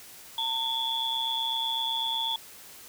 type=tone cluster; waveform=sine; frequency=903 / 3316 / 3444 Hz; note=A5 / G#7 / A7; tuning=+45 / -3 / -38 cents; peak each=-33 / -33 / -29 dBFS; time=0.38-2.36 s; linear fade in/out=2 ms; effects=white hiss -48 dBFS RMS until 2.88 s